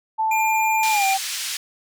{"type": "tone with pitch glide", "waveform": "sine", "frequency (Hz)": [880, 775], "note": ["A5", "G5"], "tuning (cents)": [0, -20], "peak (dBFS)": -18, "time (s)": [0.18, 1.18], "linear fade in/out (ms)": 20, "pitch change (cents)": -220, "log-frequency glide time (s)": [0.9, 1.05]}
{"type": "tone", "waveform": "square", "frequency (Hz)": 2398, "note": "D7", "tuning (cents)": 36, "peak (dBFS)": -23, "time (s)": [0.31, 1.14], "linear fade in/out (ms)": 5}
{"type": "band-pass noise", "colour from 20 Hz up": "white", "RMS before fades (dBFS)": -28, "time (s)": [0.83, 1.57], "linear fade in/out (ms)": 2, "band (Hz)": [2100, 7300], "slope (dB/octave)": 12}
{"effects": []}